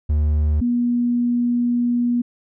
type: tone pair in turn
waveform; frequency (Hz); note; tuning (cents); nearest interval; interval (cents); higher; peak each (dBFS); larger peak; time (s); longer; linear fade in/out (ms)
triangle / sine; 75.1 / 241.1; D2 / B3; +39 / -41; octave + minor sixth; 2020; second; -13 / -16; first; 0.09-0.61 / 0.61-2.22; second; 10
effects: none